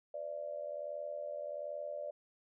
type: tone with amplitude modulation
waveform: sine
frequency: 587.3 Hz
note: D5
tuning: in tune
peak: -35 dBFS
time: 0.14-2.11 s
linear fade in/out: 5 ms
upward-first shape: sine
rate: 81.3 Hz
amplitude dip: 80%
effects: none